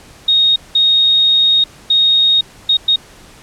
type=tone bursts at uneven times; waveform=sine; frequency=3729 Hz; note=A#7; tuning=in tune; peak=-8 dBFS; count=5; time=0.28-0.56 / 0.75-1.64 / 1.9-2.41 / 2.69-2.77 / 2.88-2.96 s; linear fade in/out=5 ms; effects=pink hiss -41 dBFS RMS until 3.42 s + low-pass 10000 Hz 12 dB/octave